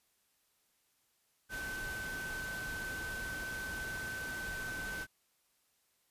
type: tone in noise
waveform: sine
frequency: 1531 Hz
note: G6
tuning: 41 cents flat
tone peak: -39 dBFS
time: 1.49-5.07 s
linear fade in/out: 50 ms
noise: pink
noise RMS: -45 dBFS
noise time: 1.49-5.07 s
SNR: +3 dB
effects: white hiss -75 dBFS RMS until 6.1 s + resampled to 32000 Hz